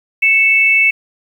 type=tone pair together; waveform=sine; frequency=2217 / 2637 Hz; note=C#7 / E7; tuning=0 / 0 cents; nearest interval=minor third; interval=300 cents; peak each=-11 / -11 dBFS; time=0.22-0.91 s; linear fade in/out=10 ms; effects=7-bit